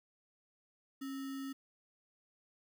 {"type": "tone with sample-and-hold", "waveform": "sine", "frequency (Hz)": 271.6, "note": "C#4", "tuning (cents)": -35, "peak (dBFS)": -39, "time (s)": [1.01, 1.53], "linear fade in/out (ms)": 10, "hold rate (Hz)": 1575, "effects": []}